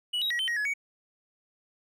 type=tone with pitch steps; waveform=triangle; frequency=2937 / 3820 / 1913 / 3085 / 1886 / 1694 / 2243 Hz; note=F#7 / A#7 / A#6 / G7 / A#6 / G#6 / C#7; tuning=-13 / +42 / +44 / -28 / +20 / +34 / +20 cents; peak=-25 dBFS; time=0.13-0.739 s; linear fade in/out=10 ms; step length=87 ms; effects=none